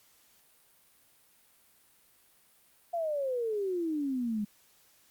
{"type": "exponential sweep", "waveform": "sine", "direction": "down", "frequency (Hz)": [700, 202.8], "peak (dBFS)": -29, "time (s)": [2.93, 4.45], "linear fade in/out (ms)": 10, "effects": ["white hiss -64 dBFS RMS until 5.1 s", "Opus 48 kbps"]}